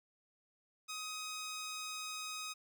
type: tone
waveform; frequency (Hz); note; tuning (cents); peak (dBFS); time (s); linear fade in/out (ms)
10% pulse; 1258; D#6; +19; -33; 0.88-2.54; 20
effects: none